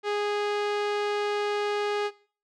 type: tone with low-pass filter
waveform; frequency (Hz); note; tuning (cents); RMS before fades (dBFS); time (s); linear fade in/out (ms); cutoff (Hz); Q
sawtooth; 413.3; G#4; -8; -28; 0.03-2.11; 50; 3900; 0.85
effects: noise-tail reverb RT60 0.4 s tail -18 dB re dry